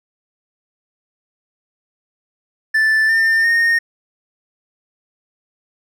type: tone with pitch steps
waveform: triangle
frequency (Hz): 1760 / 1802.2 / 1845.4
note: A6 / A6 / A#6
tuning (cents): 0 / +41 / -18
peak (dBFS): -10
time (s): 2.74-3.79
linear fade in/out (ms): 10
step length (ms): 350
effects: none